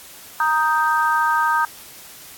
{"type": "chord", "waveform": "sine", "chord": "Eb major", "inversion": "second", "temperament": "equal", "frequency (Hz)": [932.3, 1244.5, 1568], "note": ["Bb5", "Eb6", "G6"], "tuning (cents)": [0, 0, 0], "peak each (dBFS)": [-19, -20, -21], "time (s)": [0.4, 1.65], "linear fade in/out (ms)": 2, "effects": ["white hiss -41 dBFS RMS until 2.37 s", "AAC 64 kbps"]}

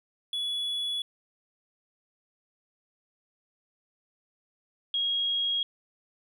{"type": "tone pair in turn", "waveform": ["triangle", "sine"], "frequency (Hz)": [3400, 3284], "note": ["G#7", "G#7"], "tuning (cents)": [40, -20], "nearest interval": "minor second", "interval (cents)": 60, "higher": "first", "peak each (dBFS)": [-27, -25], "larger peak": "second", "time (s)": [[0.33, 1.02], [4.94, 5.63]], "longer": "neither", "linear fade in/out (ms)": 2, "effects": []}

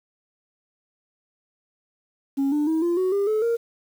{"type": "tone with pitch steps", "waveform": "sine", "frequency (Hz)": [275.1, 296.6, 319.7, 344.6, 371.5, 400.5, 431.7, 465.3], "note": ["C#4", "D4", "D#4", "F4", "F#4", "G4", "A4", "A#4"], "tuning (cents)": [-13, 17, 47, -23, 7, 37, -33, -3], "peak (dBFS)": -17, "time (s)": [2.37, 3.57], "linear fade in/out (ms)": 20, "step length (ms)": 150, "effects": ["tanh soft clip ceiling -18 dBFS", "8-bit"]}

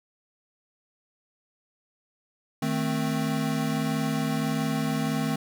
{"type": "chord", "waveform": "square", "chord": "A diminished", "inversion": "second", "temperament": "equal", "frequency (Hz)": [155.56, 220, 261.6], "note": ["Eb3", "A3", "C4"], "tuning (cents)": [0, 0, 0], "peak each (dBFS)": -30, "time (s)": [2.62, 5.36], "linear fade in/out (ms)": 5, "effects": []}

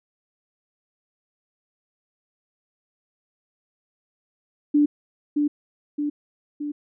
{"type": "tone with echo", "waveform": "sine", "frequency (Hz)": 293.7, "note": "D4", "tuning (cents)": 0, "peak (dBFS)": -14, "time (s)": [4.74, 4.86], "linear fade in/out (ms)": 10, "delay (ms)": 620, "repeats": 3, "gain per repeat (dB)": -4, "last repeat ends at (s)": 6.72, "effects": []}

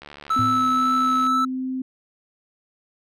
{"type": "click train", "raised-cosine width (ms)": 0.3, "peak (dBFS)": -23, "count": 92, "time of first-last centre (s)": [0.02, 1.267], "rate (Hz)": 73}
{"type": "tone with vibrato", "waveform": "triangle", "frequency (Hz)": 1310, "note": "E6", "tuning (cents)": -11, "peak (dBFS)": -16, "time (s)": [0.3, 1.45], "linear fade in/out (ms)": 5, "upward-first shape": "sine", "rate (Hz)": 2, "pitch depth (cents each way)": 9}
{"type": "tone with pitch glide", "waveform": "sine", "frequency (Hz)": [254.5, 259.5], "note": ["C4", "C4"], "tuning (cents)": [-48, -14], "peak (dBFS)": -24, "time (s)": [0.36, 1.82], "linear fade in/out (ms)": 5, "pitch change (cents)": 34, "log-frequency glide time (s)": [0.84, 1.7]}
{"type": "tone with exponential decay", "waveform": "triangle", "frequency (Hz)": 110, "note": "A2", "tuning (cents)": 0, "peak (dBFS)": -20, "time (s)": [0.39, 0.9], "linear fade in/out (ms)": 0, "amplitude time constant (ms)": 110}
{"effects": []}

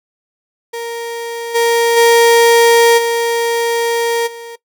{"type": "tone with level steps", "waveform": "35% pulse", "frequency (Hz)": 466.2, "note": "A#4", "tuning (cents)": 0, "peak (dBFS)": [-19, -8, -4, -11, -26], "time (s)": [0.73, 4.56], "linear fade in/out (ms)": 10, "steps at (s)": [1.54, 1.96, 2.97, 4.26], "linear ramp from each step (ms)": 20, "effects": ["noise-tail reverb RT60 0.1 s tail -19 dB re dry"]}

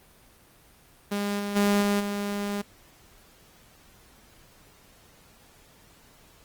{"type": "tone with level steps", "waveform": "sawtooth", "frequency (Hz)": 203.2, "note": "G#3", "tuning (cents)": -38, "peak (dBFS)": [-22, -25, -16, -18, -24], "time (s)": [1.11, 2.62], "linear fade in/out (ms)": 10, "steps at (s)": [1.38, 1.55, 1.81, 1.99], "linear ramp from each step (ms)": 20, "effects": ["pink hiss -56 dBFS RMS until 6.44 s", "Opus 24 kbps"]}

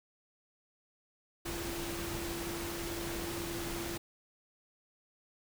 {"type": "tone in noise", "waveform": "sine", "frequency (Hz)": 340.2, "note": "F4", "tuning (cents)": -45, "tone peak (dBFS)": -40, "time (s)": [1.45, 3.98], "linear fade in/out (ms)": 10, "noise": "pink", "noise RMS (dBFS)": -40, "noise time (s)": [1.45, 3.98], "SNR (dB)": -3, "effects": []}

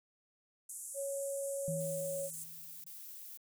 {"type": "band-pass noise", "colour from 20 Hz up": "white", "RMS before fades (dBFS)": -46, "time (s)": [0.69, 2.44], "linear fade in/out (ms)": 5, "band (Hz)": [7100, 11000], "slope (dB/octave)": 48}
{"type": "tone", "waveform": "sine", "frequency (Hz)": 554.4, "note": "C#5", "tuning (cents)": 0, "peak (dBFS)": -36, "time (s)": [0.94, 2.3], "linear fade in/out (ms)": 50}
{"type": "tone with exponential decay", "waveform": "sine", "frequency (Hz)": 162.2, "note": "E3", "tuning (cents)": -28, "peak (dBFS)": -35, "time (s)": [1.68, 2.93], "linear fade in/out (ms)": 0, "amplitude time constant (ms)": 270}
{"type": "noise bursts", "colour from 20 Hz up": "violet", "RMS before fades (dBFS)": -49, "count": 3, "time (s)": [1.8, 3.374], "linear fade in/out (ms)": 5, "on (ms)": 510, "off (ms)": 22}
{"effects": []}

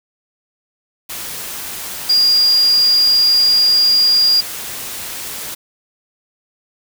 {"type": "tone in noise", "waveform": "sine", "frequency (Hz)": 4822, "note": "D8", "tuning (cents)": 45, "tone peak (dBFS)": -9, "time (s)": [2.09, 4.41], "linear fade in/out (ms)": 10, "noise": "white", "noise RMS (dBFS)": -27, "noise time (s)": [1.09, 5.55], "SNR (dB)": 15, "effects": []}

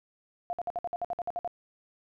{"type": "tone bursts", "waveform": "sine", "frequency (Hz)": 701, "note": "F5", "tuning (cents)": 6, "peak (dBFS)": -29, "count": 12, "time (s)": [0.5, 1.476], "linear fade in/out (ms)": 0, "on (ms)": 30, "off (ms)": 56, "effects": []}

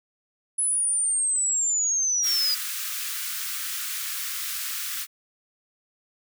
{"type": "linear sweep", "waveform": "sine", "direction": "down", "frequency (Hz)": [10220, 4846], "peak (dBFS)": -21, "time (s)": [0.58, 2.55], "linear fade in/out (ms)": 10}
{"type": "high-pass noise", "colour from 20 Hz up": "white", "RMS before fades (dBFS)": -31, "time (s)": [2.22, 5.07], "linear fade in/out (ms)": 50, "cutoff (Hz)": 1200, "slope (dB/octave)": 48}
{"effects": []}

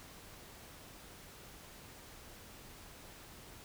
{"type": "silence", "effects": ["pink hiss -54 dBFS RMS until 3.64 s"]}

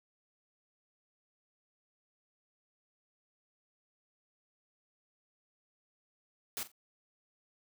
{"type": "noise with echo", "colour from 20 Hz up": "white", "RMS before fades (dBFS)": -38, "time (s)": [6.57, 6.63], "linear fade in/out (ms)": 0, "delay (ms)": 43, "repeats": 2, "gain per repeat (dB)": -14, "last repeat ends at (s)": 6.716, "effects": []}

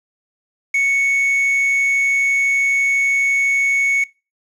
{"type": "tone with quantisation", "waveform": "triangle", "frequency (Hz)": 2217, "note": "C#7", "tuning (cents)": 0, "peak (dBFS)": -12, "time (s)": [0.74, 4.04], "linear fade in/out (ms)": 5, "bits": 6, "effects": ["noise-tail reverb RT60 0.3 s tail -23 dB re dry", "low-pass 10000 Hz 12 dB/octave"]}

